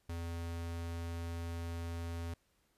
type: tone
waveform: square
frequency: 84.4 Hz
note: E2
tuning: 41 cents sharp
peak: -39 dBFS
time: 0.09-2.34 s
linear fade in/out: 5 ms
effects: pink hiss -75 dBFS RMS until 2.77 s + resampled to 32000 Hz